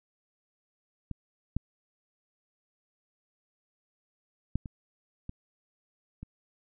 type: clicks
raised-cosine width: 5 ms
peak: -23 / -16 / -15 / -27 / -25 / -28 dBFS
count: 6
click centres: 1.113 / 1.566 / 4.556 / 4.658 / 5.294 / 6.23 s
effects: none